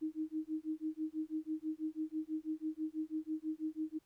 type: tone with tremolo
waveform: sine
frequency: 313 Hz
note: D#4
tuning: 10 cents sharp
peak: -33 dBFS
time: 0.01-3.99 s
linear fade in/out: 20 ms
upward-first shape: sine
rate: 6.1 Hz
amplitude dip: 100%
effects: pink hiss -75 dBFS RMS until 4.05 s